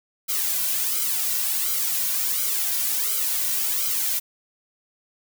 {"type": "noise with flanger", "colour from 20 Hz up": "blue", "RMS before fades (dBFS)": -24, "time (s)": [0.28, 4.2], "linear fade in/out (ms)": 20, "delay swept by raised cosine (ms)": [1.1, 2.4], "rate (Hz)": 1.4, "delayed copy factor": -1, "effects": []}